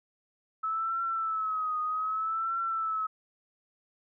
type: tone with vibrato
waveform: sine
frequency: 1297 Hz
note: E6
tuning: 28 cents flat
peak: -28 dBFS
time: 0.63-3.07 s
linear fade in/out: 10 ms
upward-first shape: triangle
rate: 0.64 Hz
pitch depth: 81 cents each way
effects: none